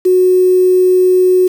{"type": "tone with quantisation", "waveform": "sine", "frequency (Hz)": 367.5, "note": "F#4", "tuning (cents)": -12, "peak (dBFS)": -6, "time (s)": [0.05, 1.48], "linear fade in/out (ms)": 10, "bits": 5, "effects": []}